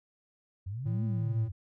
sine exponential two-way sweep, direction up then down, 88.5 to 227.5 to 88.5 Hz, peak -34 dBFS, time 0.66-1.52 s, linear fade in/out 10 ms, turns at 1.04 s
triangle tone, 112.1 Hz, A2, 33 cents sharp, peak -27 dBFS, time 0.85-1.49 s, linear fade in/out 20 ms
effects none

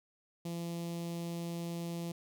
sawtooth tone with notch filter, 169.9 Hz, F3, 47 cents flat, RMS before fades -39 dBFS, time 0.45-2.12 s, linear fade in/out 5 ms, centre 1500 Hz, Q 0.65, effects none

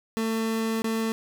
30% pulse tone with dropouts, 223.8 Hz, A3, 30 cents sharp, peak -22 dBFS, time 0.17-1.12 s, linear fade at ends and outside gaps 0 ms, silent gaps 0.82-0.843 s, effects none

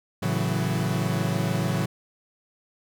40% pulse chord, F# minor seventh, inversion first, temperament equal with one note detuned, 111.47 / 138.59 / 164.81 / 185 Hz, A2 / C#3 / E3 / F#3, +23 / 0 / 0 / 0 cents, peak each -28 dBFS, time 0.22-1.86 s, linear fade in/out 10 ms, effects none

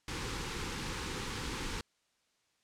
pink band-stop noise, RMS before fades -38 dBFS, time 0.08-1.81 s, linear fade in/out 2 ms, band 530 to 790 Hz, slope 96 dB/octave, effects white hiss -75 dBFS RMS until 2.63 s + low-pass 7000 Hz 12 dB/octave

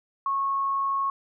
sine tone, 1097 Hz, C#6, 18 cents flat, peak -23 dBFS, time 0.26-1.1 s, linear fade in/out 2 ms, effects none

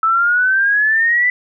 sine exponential sweep, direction up, 1306 to 2000 Hz, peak -11 dBFS, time 0.03-1.3 s, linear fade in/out 2 ms, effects none

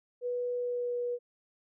sine tone with pitch glide, 490 to 485.2 Hz, B4 to B4, -14 to -31 cents, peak -30 dBFS, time 0.21-1.19 s, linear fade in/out 50 ms, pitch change -17 cents, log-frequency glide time 0.56-0.96 s, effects none

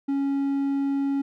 triangle tone, 277.2 Hz, C#4, in tune, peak -20 dBFS, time 0.08-1.22 s, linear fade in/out 10 ms, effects none

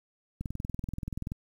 click train, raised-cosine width 5 ms, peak -22 dBFS, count 20, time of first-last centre 0.41-1.319 s, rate 20.9 Hz, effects 9-bit

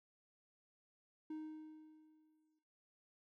triangle tone with exponential decay, 311.1 Hz, D#4, in tune, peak -40 dBFS, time 1.3-2.59 s, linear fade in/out 5 ms, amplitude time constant 280 ms, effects noise-tail reverb RT60 1.0 s tail -20 dB re dry

